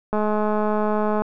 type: click train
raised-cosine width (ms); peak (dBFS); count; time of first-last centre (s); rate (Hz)
1; -10; 232; 0.13-1.22; 212
effects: none